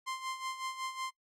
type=tone with tremolo; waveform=sawtooth; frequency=1046.5 Hz; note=C6; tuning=in tune; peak=-31 dBFS; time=0.06-1.11 s; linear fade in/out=20 ms; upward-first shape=sine; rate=5.4 Hz; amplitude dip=70%; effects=noise-tail reverb RT60 0.1 s tail -19 dB re dry + low-pass 9000 Hz 12 dB/octave